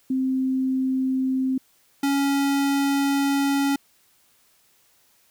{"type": "tone pair in turn", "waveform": ["sine", "square"], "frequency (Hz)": [261.6, 278.7], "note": ["C4", "C#4"], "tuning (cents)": [0, 9], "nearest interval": "minor second", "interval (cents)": 109, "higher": "second", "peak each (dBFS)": -20, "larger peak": "neither", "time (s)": [[0.1, 1.58], [2.03, 3.76]], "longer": "second", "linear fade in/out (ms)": 5, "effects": ["white hiss -61 dBFS RMS until 5.3 s"]}